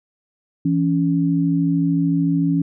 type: tone pair together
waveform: sine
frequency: 166.49 / 280 Hz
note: E3 / C#4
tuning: +18 / +18 cents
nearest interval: major sixth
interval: 900 cents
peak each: -18 / -18 dBFS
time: 0.65-2.62 s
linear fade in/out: 5 ms
effects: none